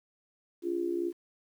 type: tone with amplitude modulation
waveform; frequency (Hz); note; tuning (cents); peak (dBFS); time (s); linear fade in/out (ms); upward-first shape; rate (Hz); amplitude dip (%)
sine; 345.3; F4; -20; -25; 0.62-1.13; 50; sine; 63; 80
effects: 10-bit